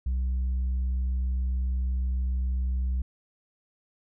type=tone with tanh clipping; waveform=sine; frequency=63.4 Hz; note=B1; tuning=46 cents sharp; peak=-25 dBFS; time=0.06-3.02 s; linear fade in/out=5 ms; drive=2 dB; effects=none